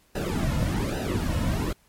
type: noise with flanger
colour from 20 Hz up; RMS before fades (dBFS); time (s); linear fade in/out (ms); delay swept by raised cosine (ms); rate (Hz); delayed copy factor
brown; -26; 0.15-1.73; 5; 0.89 to 2.59; 1.2; -0.85
effects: pink hiss -62 dBFS RMS until 1.88 s + MP3 64 kbps

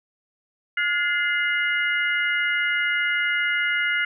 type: tone cluster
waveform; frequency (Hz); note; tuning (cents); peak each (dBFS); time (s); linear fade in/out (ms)
sine; 1431 / 1716 / 2076 / 2873; F6 / A6 / C7 / F7; +42 / -44 / -14 / +48; -24 / -31 / -23 / -31; 0.77-4.05; 5
effects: none

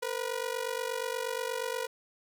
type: ring-modulated tone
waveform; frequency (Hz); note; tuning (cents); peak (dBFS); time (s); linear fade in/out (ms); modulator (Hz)
sawtooth; 485; B4; -31; -25; 0.02-1.87; 10; 24.2
effects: none

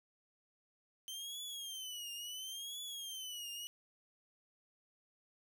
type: tone with vibrato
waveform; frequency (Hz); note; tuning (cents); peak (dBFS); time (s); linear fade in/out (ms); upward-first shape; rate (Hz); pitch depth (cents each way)
sawtooth; 3107; G7; -16; -40; 1.08-3.67; 0; triangle; 0.72; 180
effects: none

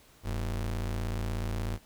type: ring-modulated tone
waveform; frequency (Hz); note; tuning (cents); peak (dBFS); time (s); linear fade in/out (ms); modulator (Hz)
square; 70.2; C#2; +22; -28; 0.23-1.79; 50; 28.3
effects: pink hiss -59 dBFS RMS until 1.85 s

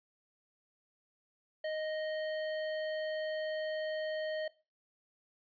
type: tone with hard clipping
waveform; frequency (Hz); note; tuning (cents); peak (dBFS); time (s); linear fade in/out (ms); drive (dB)
sine; 622.3; D#5; 0; -36; 1.64-4.48; 5; 17
effects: noise-tail reverb RT60 0.3 s tail -19 dB re dry + resampled to 11025 Hz

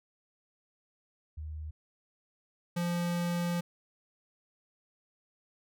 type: tone pair in turn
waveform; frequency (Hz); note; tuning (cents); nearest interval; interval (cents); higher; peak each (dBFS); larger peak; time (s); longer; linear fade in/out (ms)
sine / square; 77.1 / 173.49; D#2 / F3; -15 / -11; octave + major second; 1404; second; -37 / -30; second; 1.37-1.71 / 2.76-3.61; second; 10
effects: none

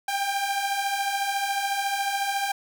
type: beating tone pair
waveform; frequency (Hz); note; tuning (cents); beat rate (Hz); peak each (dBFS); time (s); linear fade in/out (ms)
sawtooth; 784 / 798; G5 / G5; 0 / +31; 14; -27 / -22; 0.08-2.52; 5
effects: none

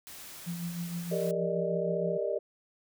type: noise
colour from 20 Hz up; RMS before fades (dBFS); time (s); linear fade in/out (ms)
white; -46; 0.07-1.31; 0
type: tone with tremolo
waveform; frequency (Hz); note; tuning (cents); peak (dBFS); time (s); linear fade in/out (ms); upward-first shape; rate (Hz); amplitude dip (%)
sine; 172.1; F3; -25; -31; 0.46-2.18; 20; triangle; 6.4; 55
type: chord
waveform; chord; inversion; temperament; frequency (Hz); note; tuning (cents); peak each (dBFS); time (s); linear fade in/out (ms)
sine; Eb major seventh; first; equal with one note detuned; 399.8 / 466.2 / 587.3 / 622.3; G4 / Bb4 / D5 / Eb5; +34 / 0 / 0 / 0; -34; 1.11-2.39; 10
effects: none

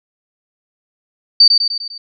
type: tone with echo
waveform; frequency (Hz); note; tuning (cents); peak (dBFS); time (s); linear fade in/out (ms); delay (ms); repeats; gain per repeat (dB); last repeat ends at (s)
sine; 4603; D8; -36; -3; 1.4-1.48; 5; 100; 5; -5; 1.98
effects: none

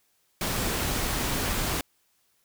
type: noise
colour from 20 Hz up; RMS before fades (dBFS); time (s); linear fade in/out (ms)
pink; -28; 0.41-1.81; 2
effects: white hiss -69 dBFS RMS until 2.44 s

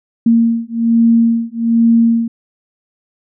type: beating tone pair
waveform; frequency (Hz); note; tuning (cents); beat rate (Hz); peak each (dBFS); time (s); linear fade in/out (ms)
sine; 230 / 231.2; A#3 / A#3; -23 / -14; 1.2; -12; 0.26-2.28; 5
effects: none

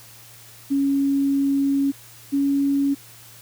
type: tone pair in turn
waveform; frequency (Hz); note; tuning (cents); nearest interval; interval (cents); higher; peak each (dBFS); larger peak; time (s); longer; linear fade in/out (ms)
sine; 277.2 / 279.3; C#4 / C#4; 0 / +13; unison; 13; second; -17; neither; 0.7-1.92 / 2.32-2.95; first; 20
effects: added 116 Hz sine -51 dBFS peak until 3.41 s + white hiss -46 dBFS RMS until 3.41 s

